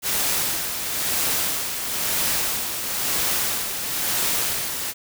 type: noise with tremolo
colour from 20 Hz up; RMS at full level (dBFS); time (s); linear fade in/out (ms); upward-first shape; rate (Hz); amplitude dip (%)
white; -22; 0.02-4.94; 50; sine; 1; 50
effects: none